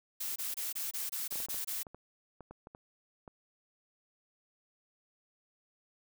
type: noise bursts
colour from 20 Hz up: blue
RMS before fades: -37 dBFS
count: 9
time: 0.2-1.832 s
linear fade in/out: 10 ms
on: 160 ms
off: 24 ms
type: clicks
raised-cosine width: 1 ms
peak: -34 dBFS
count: 12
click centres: 1.324 / 1.357 / 1.402 / 1.486 / 1.544 / 1.868 / 1.946 / 2.407 / 2.51 / 2.671 / 2.749 / 3.278 s
effects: none